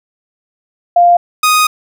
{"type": "tone pair in turn", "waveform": ["sine", "sawtooth"], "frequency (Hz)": [698.5, 1244.6], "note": ["F5", "D#6"], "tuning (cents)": [0, 0], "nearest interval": "minor seventh", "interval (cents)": 1000, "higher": "second", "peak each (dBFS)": -4, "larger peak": "neither", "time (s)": [[0.96, 1.17], [1.43, 1.67]], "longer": "second", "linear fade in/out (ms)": 5, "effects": []}